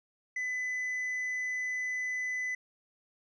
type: tone with tanh clipping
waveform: sine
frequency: 2005 Hz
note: B6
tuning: 26 cents sharp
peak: -32 dBFS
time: 0.36-2.55 s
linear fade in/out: 5 ms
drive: 3 dB
effects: none